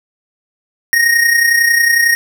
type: tone with amplitude modulation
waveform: square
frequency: 1864.7 Hz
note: A#6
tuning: in tune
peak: -7 dBFS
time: 0.93-2.15 s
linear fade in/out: 0 ms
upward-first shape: sine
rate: 31 Hz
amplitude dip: 55%
effects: none